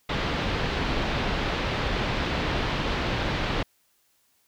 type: low-pass noise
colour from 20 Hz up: pink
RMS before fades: -27 dBFS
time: 0.09-3.63 s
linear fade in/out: 5 ms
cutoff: 4000 Hz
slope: 24 dB/octave
effects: white hiss -67 dBFS RMS until 4.47 s